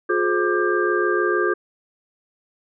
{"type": "tone cluster", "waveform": "sine", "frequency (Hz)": [357, 423.5, 526, 1188, 1592], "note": ["F4", "G#4", "C5", "D6", "G6"], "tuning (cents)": [38, 34, 9, 20, 26], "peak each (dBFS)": [-21, -23, -30, -25, -24], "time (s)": [0.09, 1.54], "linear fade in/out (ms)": 10, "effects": []}